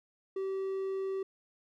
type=tone; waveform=triangle; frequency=385.2 Hz; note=G4; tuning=30 cents flat; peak=-30 dBFS; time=0.36-1.23 s; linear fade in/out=5 ms; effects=none